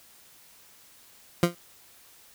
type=tone with exponential decay; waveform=20% pulse; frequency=173.1 Hz; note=F3; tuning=15 cents flat; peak=-10 dBFS; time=1.43-1.55 s; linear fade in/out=2 ms; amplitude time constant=26 ms; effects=white hiss -55 dBFS RMS until 2.34 s